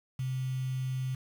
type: tone with quantisation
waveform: sine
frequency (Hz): 130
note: C3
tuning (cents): -11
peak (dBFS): -30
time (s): 0.19-1.15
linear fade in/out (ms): 5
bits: 8
effects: none